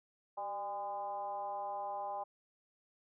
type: tone with frequency modulation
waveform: sine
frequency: 809 Hz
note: G#5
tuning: 46 cents flat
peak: -37 dBFS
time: 0.37-2.24 s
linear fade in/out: 10 ms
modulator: 211 Hz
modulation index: 0.94
effects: none